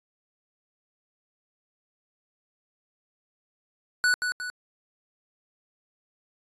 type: tone with echo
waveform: square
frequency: 1480 Hz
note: F#6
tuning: in tune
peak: -20 dBFS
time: 4.04-4.14 s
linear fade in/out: 0 ms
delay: 180 ms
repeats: 2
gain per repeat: -6 dB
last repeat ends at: 4.5 s
effects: resampled to 22050 Hz